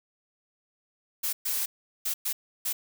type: noise bursts at uneven times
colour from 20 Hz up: blue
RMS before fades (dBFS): -29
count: 5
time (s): 1.23-1.33 / 1.45-1.66 / 2.05-2.14 / 2.25-2.33 / 2.65-2.73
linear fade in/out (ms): 10
effects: none